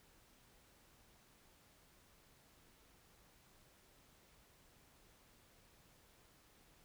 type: silence
effects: pink hiss -68 dBFS RMS until 6.84 s